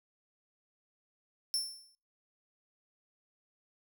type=tone with exponential decay; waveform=sawtooth; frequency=5380 Hz; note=E8; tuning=34 cents sharp; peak=-25 dBFS; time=1.54-1.95 s; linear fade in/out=0 ms; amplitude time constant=89 ms; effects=noise-tail reverb RT60 0.4 s tail -25 dB re dry